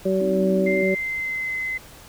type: harmonic tone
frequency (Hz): 190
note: F#3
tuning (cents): +46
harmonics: 1 / 2 / 3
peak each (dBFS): -23 / -22 / -23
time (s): 0.05-0.95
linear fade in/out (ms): 10
type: chord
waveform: sine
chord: C diminished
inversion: second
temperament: just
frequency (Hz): 188.37 / 261.6 / 314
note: Gb3 / C4 / Eb4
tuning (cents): +31 / 0 / +16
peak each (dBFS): -30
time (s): 0.2-0.83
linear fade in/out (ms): 5
type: tone with pitch glide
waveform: sine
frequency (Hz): 2093 to 2049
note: C7 to C7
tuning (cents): 0 to -37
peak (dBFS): -24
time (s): 0.66-1.78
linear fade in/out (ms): 10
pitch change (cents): -37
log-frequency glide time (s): 0.77-1.57
effects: pink hiss -45 dBFS RMS until 2.08 s